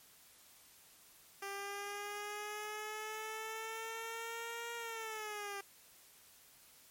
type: linear two-way sweep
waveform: 10% pulse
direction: up then down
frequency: 395.1 to 470 to 395.1 Hz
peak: -33 dBFS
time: 1.42-5.61 s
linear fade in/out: 5 ms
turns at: 4.75 s
effects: white hiss -62 dBFS RMS until 6.9 s + MP3 64 kbps